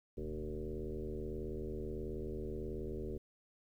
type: tone with frequency modulation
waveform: sine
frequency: 220.1 Hz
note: A3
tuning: 1 cent sharp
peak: -38 dBFS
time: 0.17-3.18 s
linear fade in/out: 10 ms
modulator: 78.5 Hz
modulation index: 3.2
effects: 12-bit